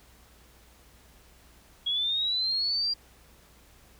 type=linear sweep; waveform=sine; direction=up; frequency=3304 to 4786 Hz; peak=-25 dBFS; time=1.86-2.94 s; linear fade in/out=10 ms; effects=added 60 Hz sine -59 dBFS peak until 3.99 s + pink hiss -58 dBFS RMS until 3.99 s